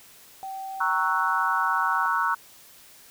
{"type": "tone", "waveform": "sine", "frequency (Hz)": 772, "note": "G5", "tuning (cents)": -27, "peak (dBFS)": -32, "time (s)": [0.43, 2.06], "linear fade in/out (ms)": 0}
{"type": "chord", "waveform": "sine", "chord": "F# dominant seventh", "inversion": "first", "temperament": "equal", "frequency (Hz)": [932.3, 1108.7, 1318.5, 1480], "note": ["A#5", "C#6", "E6", "F#6"], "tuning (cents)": [0, 0, 0, 0], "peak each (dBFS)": -27, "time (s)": [0.8, 2.35], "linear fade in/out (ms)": 10}
{"effects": ["white hiss -51 dBFS RMS until 3.1 s"]}